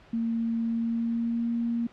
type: tone with pitch glide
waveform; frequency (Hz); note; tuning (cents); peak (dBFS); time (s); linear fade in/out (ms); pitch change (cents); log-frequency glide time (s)
sine; 229.1 to 233.8; A#3 to A#3; -30 to +5; -25; 0.13-1.87; 5; +35; 0.63-1.54
effects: pink hiss -54 dBFS RMS until 1.92 s + low-pass 3000 Hz 12 dB/octave